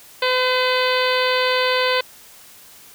harmonic tone, 508 Hz, B4, 49 cents sharp, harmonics 1 / 2 / 3 / 4 / 5 / 6 / 7 / 8 / 9, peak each -20 / -23 / -25 / -26 / -27 / -28 / -28 / -29 / -30 dBFS, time 0.22-2.01 s, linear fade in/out 5 ms, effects white hiss -45 dBFS RMS until 2.94 s

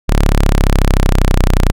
sawtooth linear sweep, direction down, 35.92 to 30.05 Hz, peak -4 dBFS, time 0.08-1.72 s, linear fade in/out 20 ms, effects none

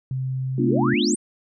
sine tone with pitch glide, 130.81 to 131.8 Hz, C3 to C3, 0 to +13 cents, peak -23 dBFS, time 0.11-0.94 s, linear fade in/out 2 ms, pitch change +13 cents, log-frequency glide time 0.43-0.78 s
sine chord, B half-diminished seventh, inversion third, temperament equal with one note detuned, 214.6 / 246.9 / 293.7 / 349.2 Hz, A3 / B3 / D4 / F4, -43 / 0 / 0 / 0 cents, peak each -24 dBFS, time 0.58-1.15 s, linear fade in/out 5 ms
sine exponential sweep, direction up, 185.2 to 9430 Hz, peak -24 dBFS, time 0.6-1.16 s, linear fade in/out 10 ms
effects none

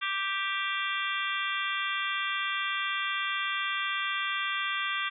harmonic tone with a mistuned harmonic, 392 Hz, G4, in tune, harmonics 3 / 4 / 5 / 6 / 7 / 8 / 9, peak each -34 / -35 / -36 / -37 / -37 / -38 / -39 dBFS, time 0.01-5.1 s, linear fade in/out 20 ms, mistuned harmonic 8, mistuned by +55 cents, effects none

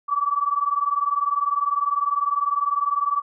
sine tone pair together, 1144 / 1164 Hz, D6 / D6, -46 / -16 cents, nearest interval unison, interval 30 cents, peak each -22 / -23 dBFS, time 0.08-3.22 s, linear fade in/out 20 ms, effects none

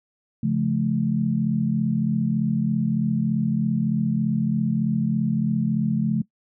sine chord, Db augmented, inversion none, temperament just, 138.59 / 173.24 / 216.5 Hz, Db3 / F3 / A3, 0 / -14 / -28 cents, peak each -25 / -25 / -22 dBFS, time 0.43-6.22 s, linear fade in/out 5 ms, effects noise-tail reverb RT60 0.1 s tail -20 dB re dry

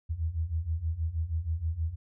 sine beating tone pair, 77.78 / 84.08 Hz, D#2 / E2, 0 / +35 cents, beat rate 6.3 Hz, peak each -33 / -30 dBFS, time 0.09-1.96 s, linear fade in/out 20 ms, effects none

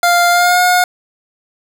25% pulse tone with pitch glide, 698.5 to 720.2 Hz, F5 to F#5, 0 to -47 cents, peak -5 dBFS, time 0.03-0.84 s, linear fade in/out 2 ms, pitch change +53 cents, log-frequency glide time 0.3-0.6 s, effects none

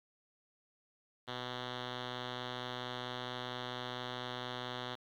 5% pulse tone with low-pass filter, 124.4 Hz, B2, 13 cents sharp, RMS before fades -42 dBFS, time 1.27-4.96 s, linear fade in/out 20 ms, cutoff 3400 Hz, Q 3, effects 11-bit

